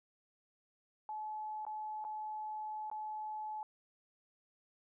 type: tone with dropouts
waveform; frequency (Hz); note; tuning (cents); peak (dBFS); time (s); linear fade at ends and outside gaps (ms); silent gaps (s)
sine; 858; A5; -44; -39; 1.09-3.63; 1; 1.651-1.666 / 2.042-2.049 / 2.9-2.914
effects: none